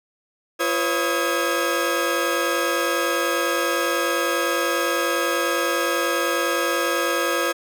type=tone cluster; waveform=35% pulse; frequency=343.3 / 501 / 551 / 1266 / 1636 Hz; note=F4 / B4 / C#5 / D#6 / G#6; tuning=-30 / +25 / -11 / +30 / -26 cents; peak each=-25 dBFS; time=0.59-7.53 s; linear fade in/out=20 ms; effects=none